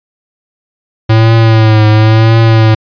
square tone with vibrato, 110.5 Hz, A2, 8 cents sharp, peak -4 dBFS, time 1.09-2.75 s, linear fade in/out 10 ms, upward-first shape triangle, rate 0.96 Hz, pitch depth 56 cents each way, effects resampled to 11025 Hz

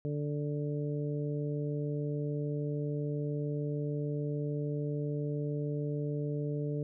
harmonic tone, 146.83 Hz, D3, in tune, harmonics 1 / 2 / 3 / 4, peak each -33 / -39 / -38 / -45 dBFS, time 0.05-6.83 s, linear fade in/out 0 ms, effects none

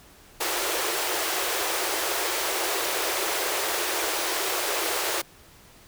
pink high-pass noise, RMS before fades -27 dBFS, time 0.4-5.22 s, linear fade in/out 10 ms, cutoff 330 Hz, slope 96 dB/octave, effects pink hiss -52 dBFS RMS until 5.87 s

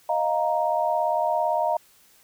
sine chord, Eb suspended second, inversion none, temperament just, 622.3 / 700 / 933.4 Hz, Eb5 / F5 / Bb5, 0 / +4 / +2 cents, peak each -25 dBFS, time 0.09-1.77 s, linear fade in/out 5 ms, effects white hiss -57 dBFS RMS until 2.23 s

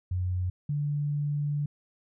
sine tone pair in turn, 90.9 / 146.06 Hz, F#2 / D3, -30 / -9 cents, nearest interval minor sixth, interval 821 cents, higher second, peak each -26 dBFS, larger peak neither, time 0.11-0.5 / 0.69-1.66 s, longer second, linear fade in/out 5 ms, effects none

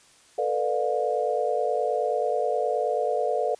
sine chord, B half-diminished seventh, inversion third, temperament just, 444.5 / 493.9 / 592.7 / 711.2 Hz, A4 / B4 / D5 / F5, +18 / 0 / +16 / +31 cents, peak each -28 dBFS, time 0.38-3.55 s, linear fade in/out 5 ms, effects white hiss -56 dBFS RMS until 3.59 s + resampled to 22050 Hz

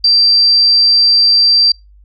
sine tone, 4699 Hz, D8, in tune, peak -6 dBFS, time 0.04-1.72 s, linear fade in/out 5 ms, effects noise-tail reverb RT60 0.2 s tail -26 dB re dry + added 50 Hz sine -40 dBFS peak until 2.04 s

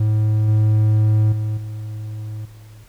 triangle tone with level steps, 107.6 Hz, A2, 38 cents flat, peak -12 / -10 / -17 / -24 / -37 dBFS, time 0-2.84 s, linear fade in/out 5 ms, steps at 0.48 / 1.32 / 1.57 / 2.45 s, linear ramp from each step 5 ms, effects added 41 Hz sine -52 dBFS peak until 2.88 s + pink hiss -52 dBFS RMS until 2.88 s

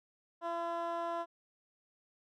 15% pulse tone with band-pass filter, 338.8 Hz, E4, 48 cents sharp, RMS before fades -37 dBFS, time 0.41-1.26 s, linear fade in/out 50 ms, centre 810 Hz, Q 1.5, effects none

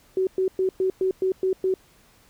sine tone bursts, 376.5 Hz, F#4, 30 cents sharp, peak -19 dBFS, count 8, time 0.17-1.74 s, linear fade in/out 2 ms, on 100 ms, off 110 ms, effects pink hiss -57 dBFS RMS until 2.29 s

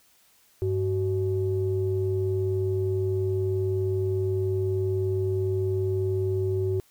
sine tone pair together, 99.2 / 376 Hz, G2 / F#4, +21 / +28 cents, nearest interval octave + major seventh, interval 2307 cents, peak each -25 dBFS, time 0.62-6.8 s, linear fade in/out 0 ms, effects tanh soft clip ceiling -16 dBFS + white hiss -61 dBFS RMS until 6.9 s

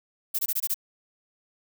violet noise bursts, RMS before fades -26 dBFS, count 6, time 0.34-0.744 s, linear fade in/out 10 ms, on 49 ms, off 22 ms, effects none

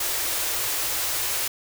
white band-stop noise, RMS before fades -26 dBFS, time 0-1.48 s, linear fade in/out 5 ms, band 130 to 300 Hz, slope 96 dB/octave, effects none

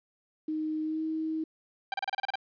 sine tone with pitch glide, 311.1 to 317.1 Hz, D#4 to D#4, 0 to +33 cents, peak -29 dBFS, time 0.48-1.44 s, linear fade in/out 5 ms, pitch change +33 cents, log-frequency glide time 0.83-1.02 s
sawtooth tone bursts, 786 Hz, G5, 4 cents sharp, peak -25 dBFS, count 9, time 1.92-2.356 s, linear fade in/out 2 ms, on 20 ms, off 32 ms
effects resampled to 11025 Hz + 11-bit

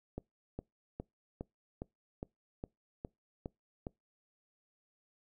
click train, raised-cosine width 2 ms, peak -26 dBFS, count 10, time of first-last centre 0.18-3.869 s, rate 2.44 Hz, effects noise-tail reverb RT60 0.2 s tail -25 dB re dry

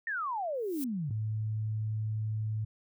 sine exponential sweep, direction down, 1864.7 to 130.3 Hz, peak -31 dBFS, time 0.07-1.11 s, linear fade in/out 2 ms
violet noise with exponential growth, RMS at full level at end -38 dBFS, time 0.54-0.84 s, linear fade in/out 1 ms, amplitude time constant 64 ms
sine tone, 108.5 Hz, A2, 24 cents flat, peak -30 dBFS, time 1.09-2.65 s, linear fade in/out 10 ms
effects none

